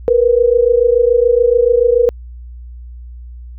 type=tone pair together; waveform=sine; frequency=466.9 / 493.9 Hz; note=A#4 / B4; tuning=+3 / 0 cents; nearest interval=minor second; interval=97 cents; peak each=-11 dBFS; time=0.08-2.09 s; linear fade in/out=0 ms; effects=added 60 Hz sine -29 dBFS peak until 3.58 s